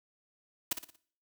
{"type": "noise with echo", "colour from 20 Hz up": "white", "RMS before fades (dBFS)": -29, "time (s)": [0.71, 0.73], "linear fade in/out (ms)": 5, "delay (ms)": 58, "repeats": 4, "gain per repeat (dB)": -8, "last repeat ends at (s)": 0.962, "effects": ["noise-tail reverb RT60 0.5 s tail -19 dB re dry"]}